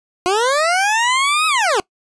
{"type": "linear two-way sweep", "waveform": "20% pulse", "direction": "up then down", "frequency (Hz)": [349.2, 1287, 349.2], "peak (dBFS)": -9, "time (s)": [0.26, 1.8], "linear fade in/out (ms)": 0, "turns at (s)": 1.47, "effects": ["noise-tail reverb RT60 0.1 s tail -23 dB re dry", "resampled to 22050 Hz"]}